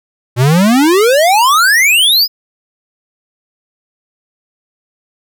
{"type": "exponential sweep", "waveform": "square", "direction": "up", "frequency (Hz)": [116.54, 5160], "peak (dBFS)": -7, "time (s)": [0.36, 2.28], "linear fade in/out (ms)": 50, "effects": []}